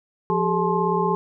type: tone cluster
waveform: sine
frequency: 175.2 / 392.1 / 429 / 861 / 1057 Hz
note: F3 / G4 / A4 / A5 / C6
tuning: +6 / 0 / -44 / -38 / +17 cents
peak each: -25 dBFS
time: 0.3-1.15 s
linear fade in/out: 0 ms
effects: none